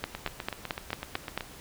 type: two click trains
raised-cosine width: 0.3 ms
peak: -13 / -18 dBFS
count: 7 / 11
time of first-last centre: 0.04-1.376 / 0.15-1.408 s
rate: 4.49 / 7.95 Hz
effects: pink hiss -48 dBFS RMS until 1.6 s